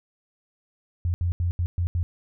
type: tone bursts at uneven times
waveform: sine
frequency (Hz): 87.31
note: F2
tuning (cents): 0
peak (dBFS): -21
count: 6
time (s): 1.05-1.14 / 1.21-1.32 / 1.4-1.51 / 1.59-1.66 / 1.78-1.87 / 1.95-2.03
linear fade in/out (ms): 0
effects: none